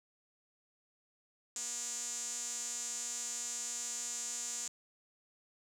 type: tone with band-pass filter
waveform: sawtooth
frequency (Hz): 239.9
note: A#3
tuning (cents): +50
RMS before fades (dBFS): -40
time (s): 1.56-4.68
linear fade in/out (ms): 2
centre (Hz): 7100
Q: 7.4
effects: none